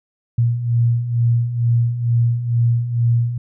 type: beating tone pair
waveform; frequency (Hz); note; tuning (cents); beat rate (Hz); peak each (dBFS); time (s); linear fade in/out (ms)
sine; 116.54 / 118.74; A#2 / A#2; 0 / +32; 2.2; -21 / -15; 0.38-3.38; 5
effects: none